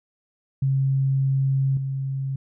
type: tone with level steps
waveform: sine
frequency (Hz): 135.2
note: C#3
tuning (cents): -43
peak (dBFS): -18 / -24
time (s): 0.62-2.36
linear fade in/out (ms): 5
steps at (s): 1.77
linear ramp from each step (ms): 2
effects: none